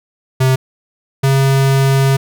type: tone pair in turn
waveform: square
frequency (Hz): 130.81 / 135.71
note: C3 / C#3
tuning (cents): 0 / -36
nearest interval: minor second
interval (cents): 64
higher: second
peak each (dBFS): -10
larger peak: neither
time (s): 0.4-0.56 / 1.23-2.17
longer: second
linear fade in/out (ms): 10
effects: none